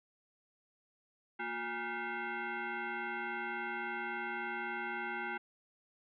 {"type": "tone with frequency modulation", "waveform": "sine", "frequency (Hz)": 359.1, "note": "F4", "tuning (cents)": 48, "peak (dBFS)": -36, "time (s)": [1.39, 5.38], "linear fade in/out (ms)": 10, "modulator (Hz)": 590, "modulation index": 3.3, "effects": []}